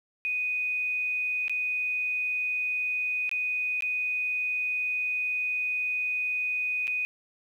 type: tone with dropouts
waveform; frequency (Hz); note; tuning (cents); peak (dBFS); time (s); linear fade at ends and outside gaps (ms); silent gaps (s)
sine; 2489; D#7; 0; -26; 0.25-7.05; 0; 1.481-1.496 / 3.293-3.314 / 3.807-3.823 / 6.871-6.878
effects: 10-bit